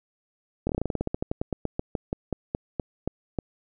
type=slowing click train; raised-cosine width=2 ms; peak=-13 dBFS; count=25; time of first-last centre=0.67-3.388 s; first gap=23 ms; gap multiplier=1.12; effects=none